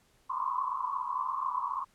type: band-pass noise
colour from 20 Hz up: white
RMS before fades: -33 dBFS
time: 0.29-1.85 s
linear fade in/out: 20 ms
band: 1000 to 1100 Hz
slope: 96 dB/octave
effects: pink hiss -67 dBFS RMS until 1.94 s + low-pass 12000 Hz 12 dB/octave